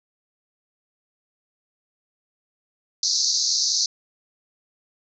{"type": "band-pass noise", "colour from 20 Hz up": "white", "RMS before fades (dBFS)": -22, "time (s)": [3.03, 3.86], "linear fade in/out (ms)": 2, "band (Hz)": [4100, 6400], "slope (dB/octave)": 96, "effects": []}